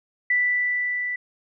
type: tone with level ramp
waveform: sine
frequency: 1975.5 Hz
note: B6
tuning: in tune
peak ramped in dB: -17 to -25 dBFS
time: 0.3-1.16 s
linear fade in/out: 5 ms
effects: none